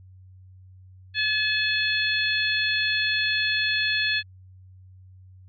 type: harmonic tone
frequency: 858 Hz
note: A5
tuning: 44 cents flat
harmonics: 2 / 3 / 4 / 5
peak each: -25 / -27 / -28 / -29 dBFS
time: 1.14-4.23 s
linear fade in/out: 50 ms
effects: added 93 Hz sine -46 dBFS peak until 5.48 s